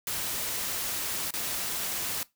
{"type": "noise with dropouts", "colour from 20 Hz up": "white", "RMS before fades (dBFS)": -32, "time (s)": [0.07, 2.23], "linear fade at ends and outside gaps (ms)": 1, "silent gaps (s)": [1.307, 1.338], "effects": ["noise-tail reverb RT60 0.2 s tail -20 dB re dry"]}